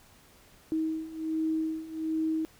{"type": "beating tone pair", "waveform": "sine", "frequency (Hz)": [317.1, 318.4], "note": ["D#4", "D#4"], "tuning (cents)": [33, 40], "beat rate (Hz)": 1.3, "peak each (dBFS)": [-33, -30], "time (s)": [0.72, 2.45], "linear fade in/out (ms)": 0, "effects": ["pink hiss -58 dBFS RMS until 2.59 s"]}